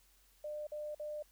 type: tone bursts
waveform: sine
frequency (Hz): 600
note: D5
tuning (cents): +37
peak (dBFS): -39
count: 3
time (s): 0.44-1.226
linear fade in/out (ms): 5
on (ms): 230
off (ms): 48
effects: added 46 Hz sine -69 dBFS peak until 1.31 s + white hiss -69 dBFS RMS until 1.31 s